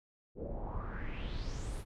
brown noise with low-pass filter sweep, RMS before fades -39 dBFS, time 0.35-1.85 s, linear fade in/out 50 ms, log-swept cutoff 420 to 12000 Hz, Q 4.4, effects none

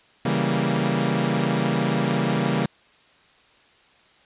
sawtooth chord, C# diminished seventh, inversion none, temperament equal, 138.59 / 164.81 / 196 / 233.1 Hz, C#3 / E3 / G3 / Bb3, 0 / 0 / 0 / 0 cents, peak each -22 dBFS, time 0.25-2.66 s, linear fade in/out 5 ms, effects white hiss -56 dBFS RMS until 4.25 s + resampled to 8000 Hz

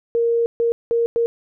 sine tone bursts at uneven times, 466.2 Hz, A#4, in tune, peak -15 dBFS, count 4, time 0.15-0.46 / 0.6-0.72 / 0.91-1.06 / 1.16-1.26 s, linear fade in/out 0 ms, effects none

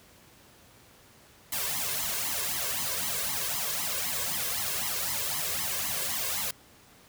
white noise with flanger, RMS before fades -31 dBFS, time 1.52-6.51 s, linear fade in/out 5 ms, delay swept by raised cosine 0.96 to 1.92 ms, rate 3.9 Hz, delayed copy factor +0.9, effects pink hiss -56 dBFS RMS until 7.08 s + high-pass 60 Hz 12 dB/octave

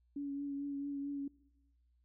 sine tone with vibrato, 282 Hz, C#4, 30 cents sharp, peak -37 dBFS, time 0.16-1.28 s, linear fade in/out 5 ms, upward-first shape triangle, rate 4.5 Hz, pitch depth 25 cents each way, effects noise-tail reverb RT60 1.0 s tail -22 dB re dry + added 60 Hz sine -69 dBFS peak until 2.04 s

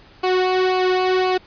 sawtooth tone with flanger, 370 Hz, F#4, in tune, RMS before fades -18 dBFS, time 0.23-1.38 s, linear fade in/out 10 ms, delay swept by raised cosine 0.55 to 2.15 ms, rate 1.9 Hz, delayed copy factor -0.7, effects pink hiss -48 dBFS RMS until 1.46 s + resampled to 11025 Hz

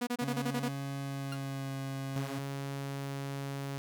sawtooth tone bursts, 243 Hz, B3, 28 cents flat, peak -27 dBFS, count 8, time 0.01-0.687 s, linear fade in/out 10 ms, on 61 ms, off 27 ms
30% pulse tone with pitch glide, 138.59 to 135.58 Hz, C#3 to C#3, 0 to -38 cents, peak -33 dBFS, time 0.21-2.39 s, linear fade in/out 10 ms, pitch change -38 cents, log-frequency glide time 0.99-1.74 s
20% pulse tone with exponential decay, 1396.9 Hz, F6, in tune, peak -32 dBFS, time 1.32-1.4 s, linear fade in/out 5 ms, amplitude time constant 16 ms
sawtooth tone, 138.59 Hz, C#3, in tune, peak -32 dBFS, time 2.16-3.78 s, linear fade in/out 0 ms
effects none

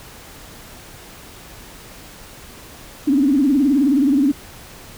sine tone with vibrato, 277.2 Hz, C#4, in tune, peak -12 dBFS, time 3.07-4.32 s, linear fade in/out 10 ms, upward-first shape sine, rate 19 Hz, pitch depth 150 cents each way, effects pink hiss -40 dBFS RMS until 4.97 s

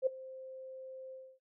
sine tone with ADSR envelope, 523.3 Hz, C5, in tune, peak -24 dBFS, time 0.02-1.39 s, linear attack 46 ms, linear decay 7 ms, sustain -21 dB, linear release 270 ms, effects noise-tail reverb RT60 0.2 s tail -17 dB re dry

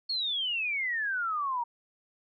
sine exponential sweep, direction down, 4383 to 928 Hz, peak -28 dBFS, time 0.09-1.64 s, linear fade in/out 10 ms, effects none

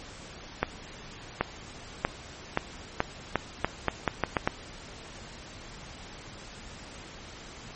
accelerating click train, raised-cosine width 0.5 ms, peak -8 dBFS, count 12, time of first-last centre 0.63-4.475 s, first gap 780 ms, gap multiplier 0.82, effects pink hiss -45 dBFS RMS until 7.75 s + MP3 32 kbps

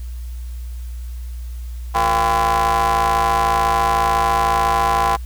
35% pulse ring-modulated tone, 110 Hz, A2, in tune, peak -10 dBFS, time 1.94-5.17 s, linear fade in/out 20 ms, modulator 908 Hz, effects added 60 Hz sine -26 dBFS peak until 5.25 s + white hiss -49 dBFS RMS until 5.25 s

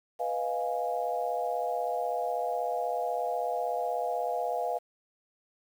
sine chord, F half-diminished seventh, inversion second, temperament equal, 493.9 / 622.3 / 698.5 / 830.6 Hz, Cb5 / Eb5 / F5 / Ab5, 0 / 0 / 0 / 0 cents, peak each -34 / -36 / -31 / -36 dBFS, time 0.19-4.79 s, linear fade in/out 20 ms, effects 9-bit

